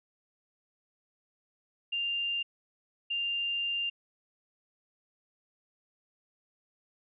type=tone bursts at uneven times; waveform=sine; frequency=2794 Hz; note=F7; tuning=in tune; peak=-29 dBFS; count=2; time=1.92-2.43 / 3.1-3.9 s; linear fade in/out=10 ms; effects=none